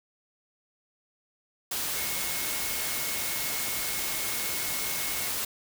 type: tone in noise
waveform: sine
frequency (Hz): 2174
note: C#7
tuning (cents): -34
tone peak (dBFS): -40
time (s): 1.96-5.28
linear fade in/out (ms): 5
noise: white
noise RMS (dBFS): -31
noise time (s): 1.71-5.45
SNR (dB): -12
effects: none